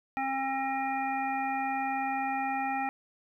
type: harmonic tone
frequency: 268.1 Hz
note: C4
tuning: 42 cents sharp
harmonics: 1 / 3 / 5 / 7 / 9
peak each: -37 / -30 / -40 / -39 / -39 dBFS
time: 0.17-2.89 s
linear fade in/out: 0 ms
effects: 11-bit